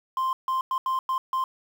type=tone bursts at uneven times; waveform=sine; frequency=1046.5 Hz; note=C6; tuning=in tune; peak=-20 dBFS; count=6; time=0.17-0.33 / 0.48-0.61 / 0.71-0.78 / 0.86-0.99 / 1.09-1.18 / 1.33-1.44 s; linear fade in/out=2 ms; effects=tanh soft clip ceiling -22 dBFS + 8-bit